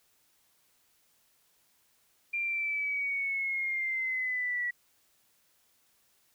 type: linear sweep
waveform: sine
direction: down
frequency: 2388 to 1935 Hz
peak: -29 dBFS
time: 2.33-4.71 s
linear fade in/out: 10 ms
effects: white hiss -69 dBFS RMS until 6.34 s